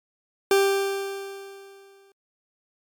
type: tone with exponential decay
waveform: 40% pulse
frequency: 393.4 Hz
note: G4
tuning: 6 cents sharp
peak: -14 dBFS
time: 0.51-2.12 s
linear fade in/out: 2 ms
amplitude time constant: 350 ms
effects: MP3 96 kbps